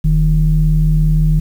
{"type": "tone pair together", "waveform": "sine", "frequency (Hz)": [41.27, 155.56], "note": ["E1", "D#3"], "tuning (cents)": [3, 0], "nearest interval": "octave + major seventh", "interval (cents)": 2297, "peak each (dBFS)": -11, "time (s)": [0.04, 1.4], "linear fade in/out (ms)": 10, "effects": ["tanh soft clip ceiling -2 dBFS", "7-bit"]}